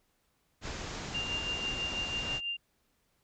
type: low-pass noise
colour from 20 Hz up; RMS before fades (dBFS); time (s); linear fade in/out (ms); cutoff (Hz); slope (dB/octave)
pink; -40; 0.61-2.41; 50; 7400; 96
type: tone with tremolo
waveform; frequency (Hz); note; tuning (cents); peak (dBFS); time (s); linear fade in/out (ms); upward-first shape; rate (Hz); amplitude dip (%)
sine; 2794; F7; 0; -31; 1.14-2.57; 10; sine; 6.1; 50
effects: pink hiss -74 dBFS RMS until 3.23 s